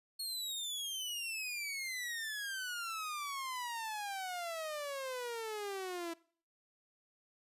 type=exponential sweep; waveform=sawtooth; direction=down; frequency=4343 to 329.6 Hz; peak=-35 dBFS; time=0.19-6.14 s; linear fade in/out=10 ms; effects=noise-tail reverb RT60 0.5 s tail -22 dB re dry + resampled to 32000 Hz